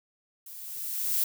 violet noise with level ramp, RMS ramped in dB -45 to -25 dBFS, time 0.46-1.24 s, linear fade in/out 5 ms, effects none

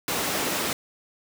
pink high-pass noise, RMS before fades -27 dBFS, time 0.08-0.73 s, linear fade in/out 2 ms, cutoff 210 Hz, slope 12 dB/octave, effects none

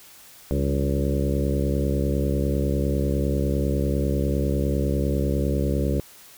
harmonic tone with a mistuned harmonic, 70 Hz, C#2, 18 cents sharp, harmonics 1 / 2 / 3 / 4 / 5 / 6 / 7 / 8, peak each -24 / -27 / -29 / -30 / -31 / -32 / -32 / -33 dBFS, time 0.51-6 s, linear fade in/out 0 ms, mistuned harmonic 3, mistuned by -61 cents, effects white hiss -48 dBFS RMS until 6.37 s

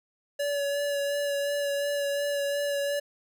square tone with vibrato, 570 Hz, C#5, 48 cents sharp, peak -27 dBFS, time 0.39-3 s, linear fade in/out 10 ms, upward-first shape sine, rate 2.8 Hz, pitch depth 18 cents each way, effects none

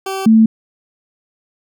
20% pulse / sine tone pair in turn, 385.4 / 221.9 Hz, G4 / A3, -29 / +15 cents, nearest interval minor seventh, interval 956 cents, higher first, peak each -15 / -5 dBFS, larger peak second, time 0.06-0.26 / 0.26-0.46 s, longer neither, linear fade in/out 5 ms, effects none

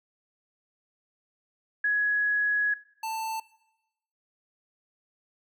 sine / square tone pair in turn, 1676 / 887.8 Hz, G#6 / A5, +15 / +15 cents, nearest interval major seventh, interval 1100 cents, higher first, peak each -22 / -31 dBFS, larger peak first, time 1.84-2.74 / 3.03-3.4 s, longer first, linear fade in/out 5 ms, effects noise-tail reverb RT60 1.0 s tail -20 dB re dry

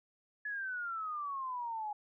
sine exponential sweep, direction down, 1715 to 825 Hz, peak -36 dBFS, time 0.45-1.93 s, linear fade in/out 5 ms, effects none

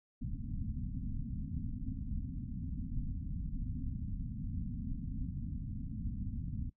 pink low-pass noise, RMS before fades -39 dBFS, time 0.21-6.7 s, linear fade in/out 10 ms, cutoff 270 Hz, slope 96 dB/octave, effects noise-tail reverb RT60 0.1 s tail -18 dB re dry

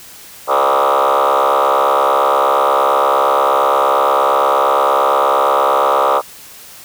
sine tone with frequency modulation, 880 Hz, A5, in tune, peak -7 dBFS, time 0.47-6.22 s, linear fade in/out 50 ms, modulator 68.6 Hz, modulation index 6, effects tanh soft clip ceiling -9 dBFS + white hiss -37 dBFS RMS until 6.84 s

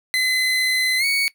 30% pulse tone with pitch glide, 2034 to 2231 Hz, C7 to C#7, -50 to +11 cents, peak -15 dBFS, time 0.14-1.28 s, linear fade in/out 0 ms, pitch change +161 cents, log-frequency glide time 0.98-1.05 s, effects noise-tail reverb RT60 0.1 s tail -18 dB re dry

